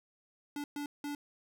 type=tone bursts at uneven times; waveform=square; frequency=290 Hz; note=D4; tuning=22 cents flat; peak=-37 dBFS; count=3; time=0.56-0.64 / 0.76-0.86 / 1.04-1.15 s; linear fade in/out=2 ms; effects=none